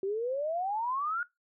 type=exponential sweep; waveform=sine; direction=up; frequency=377 to 1459 Hz; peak=-29 dBFS; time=0.03-1.23 s; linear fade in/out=2 ms; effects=noise-tail reverb RT60 0.2 s tail -22 dB re dry